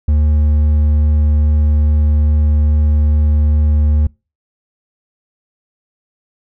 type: tone with hard clipping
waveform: triangle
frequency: 75.2 Hz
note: D2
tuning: 42 cents sharp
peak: -10 dBFS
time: 0.08-4.07 s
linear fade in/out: 5 ms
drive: 7 dB
effects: noise-tail reverb RT60 0.3 s tail -26 dB re dry